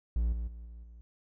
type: tone with level steps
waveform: triangle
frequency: 57.7 Hz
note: A#1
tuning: 17 cents flat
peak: -24 / -30 / -40 / -42 / -46 dBFS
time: 0.16-1.01 s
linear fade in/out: 0 ms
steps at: 0.32 / 0.47 / 0.65 / 0.83 s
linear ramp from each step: 10 ms
effects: none